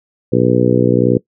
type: harmonic tone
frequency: 61.3 Hz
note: B1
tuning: 12 cents flat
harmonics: 2 / 3 / 4 / 5 / 6 / 7 / 8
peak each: -17 / -17 / -17 / -17 / -17 / -17 / -17 dBFS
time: 0.32-1.18 s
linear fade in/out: 10 ms
effects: noise-tail reverb RT60 0.1 s tail -21 dB re dry